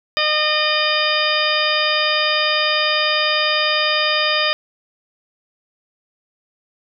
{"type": "harmonic tone", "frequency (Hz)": 610, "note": "D#5", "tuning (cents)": -34, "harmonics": [1, 2, 3, 4, 5, 6, 8], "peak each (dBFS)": [-23, -23, -23, -23, -23, -23, -23], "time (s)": [0.17, 4.53], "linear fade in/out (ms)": 0, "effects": []}